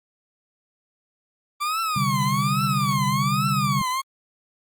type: tone with vibrato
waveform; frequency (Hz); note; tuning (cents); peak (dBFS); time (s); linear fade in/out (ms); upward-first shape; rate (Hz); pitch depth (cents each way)
40% pulse; 1161; D6; -20; -22; 1.6-4.02; 20; triangle; 1.2; 260
type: chord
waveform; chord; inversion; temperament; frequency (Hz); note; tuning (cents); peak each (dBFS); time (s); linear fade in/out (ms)
sine; C suspended second; none; equal; 130.81 / 146.83 / 196; C3 / D3 / G3; 0 / 0 / 0; -26; 1.96-3.82; 5
effects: Opus 24 kbps